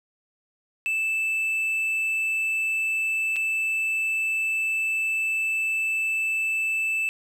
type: tone with dropouts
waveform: triangle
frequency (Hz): 2637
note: E7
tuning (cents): 0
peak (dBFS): -21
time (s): 0.86-7.09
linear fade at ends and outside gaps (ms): 0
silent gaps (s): 3.36-3.365
effects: none